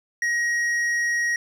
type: tone with hard clipping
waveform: sine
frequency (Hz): 1890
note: A#6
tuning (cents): +23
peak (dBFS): -22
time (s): 0.22-1.36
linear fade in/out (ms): 2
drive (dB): 6
effects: none